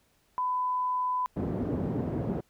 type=tone; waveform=sine; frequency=1002 Hz; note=B5; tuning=25 cents sharp; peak=-26 dBFS; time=0.38-1.26 s; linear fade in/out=0 ms
type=band-pass noise; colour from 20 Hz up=pink; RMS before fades=-31 dBFS; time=1.36-2.41 s; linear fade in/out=10 ms; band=120 to 390 Hz; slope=12 dB/octave
effects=pink hiss -68 dBFS RMS until 2.49 s